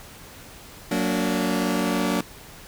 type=chord; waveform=sawtooth; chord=Gb augmented; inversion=none; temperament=just; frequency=185 / 231.2 / 289.1 Hz; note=Gb3 / Bb3 / D4; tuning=0 / -14 / -27 cents; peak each=-22 dBFS; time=0.91-2.21 s; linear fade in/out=5 ms; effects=pink hiss -44 dBFS RMS until 2.67 s